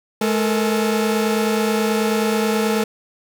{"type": "tone cluster", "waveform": "45% pulse", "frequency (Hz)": [213.4, 445.5, 474.8, 840], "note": ["G#3", "A4", "A#4", "G#5"], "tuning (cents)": [47, 22, 32, 19], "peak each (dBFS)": [-20, -21, -26, -29], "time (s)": [0.21, 2.84], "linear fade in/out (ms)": 5, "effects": []}